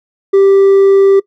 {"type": "tone with hard clipping", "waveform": "sine", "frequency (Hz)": 392, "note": "G4", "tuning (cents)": 0, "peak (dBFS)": -5, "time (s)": [0.33, 1.2], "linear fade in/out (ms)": 10, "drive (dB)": 2, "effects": ["noise-tail reverb RT60 0.1 s tail -20 dB re dry"]}